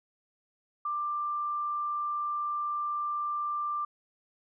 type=tone; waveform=sine; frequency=1184 Hz; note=D6; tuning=14 cents sharp; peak=-29 dBFS; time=0.85-3.85 s; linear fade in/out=5 ms; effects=none